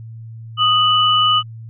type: tone pair together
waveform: sine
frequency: 1242 / 2968 Hz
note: D#6 / F#7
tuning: -3 / +5 cents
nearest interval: octave + minor third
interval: 1508 cents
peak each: -14 dBFS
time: 0.57-1.43 s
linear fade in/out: 50 ms
effects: added 113 Hz sine -31 dBFS peak until 1.69 s

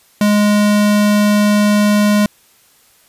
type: tone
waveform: square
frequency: 207.7 Hz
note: G#3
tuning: in tune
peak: -10 dBFS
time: 0.21-2.26 s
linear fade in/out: 2 ms
effects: white hiss -51 dBFS RMS until 3.08 s + resampled to 32000 Hz

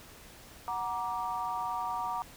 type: chord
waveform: sine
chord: Gb augmented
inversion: none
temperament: equal with one note detuned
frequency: 740 / 942.1 / 1174.7 Hz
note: Gb5 / Bb5 / D6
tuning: 0 / +18 / 0 cents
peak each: -37 / -34 / -37 dBFS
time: 0.68-2.22 s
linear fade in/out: 0 ms
effects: pink hiss -52 dBFS RMS until 2.36 s

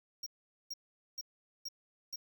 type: tone bursts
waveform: square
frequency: 5588 Hz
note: F8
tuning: in tune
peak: -39 dBFS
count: 5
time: 0.23-2.16 s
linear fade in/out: 5 ms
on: 34 ms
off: 440 ms
effects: 11-bit

